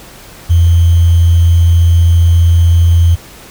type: tone with sample-and-hold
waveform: sine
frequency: 85 Hz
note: F2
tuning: 46 cents flat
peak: -4 dBFS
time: 0.49-3.16 s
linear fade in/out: 20 ms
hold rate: 3150 Hz
effects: pink hiss -35 dBFS RMS until 3.5 s